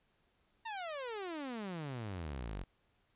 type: exponential sweep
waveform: sawtooth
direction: down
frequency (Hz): 932.3 to 43.65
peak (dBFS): -36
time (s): 0.65-2.64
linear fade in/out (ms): 10
effects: pink hiss -75 dBFS RMS until 3.15 s + resampled to 8000 Hz